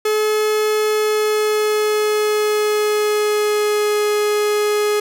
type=tone with pitch glide; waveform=45% pulse; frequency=427.9 to 418.6 Hz; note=A4 to G#4; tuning=-48 to +14 cents; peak=-15 dBFS; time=0.05-5 s; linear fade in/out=5 ms; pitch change=-38 cents; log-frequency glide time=0.87-4.07 s; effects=none